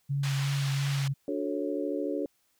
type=tone with vibrato; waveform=sine; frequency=139 Hz; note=C#3; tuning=5 cents sharp; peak=-26 dBFS; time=0.09-1.14 s; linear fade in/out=20 ms; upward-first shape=triangle; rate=2.8 Hz; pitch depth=21 cents each way
type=band-pass noise; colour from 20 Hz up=white; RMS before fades=-39 dBFS; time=0.23-1.08 s; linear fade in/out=5 ms; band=840 to 4400 Hz; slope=12 dB/octave
type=chord; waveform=sine; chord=D major seventh; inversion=none; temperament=just; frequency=293.7 / 367.1 / 440.5 / 550.6 Hz; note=D4 / F#4 / A4 / C#5; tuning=0 / -14 / +2 / -12 cents; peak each=-32 / -35 / -35 / -35 dBFS; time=1.28-2.26 s; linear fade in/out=2 ms
effects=white hiss -71 dBFS RMS until 2.59 s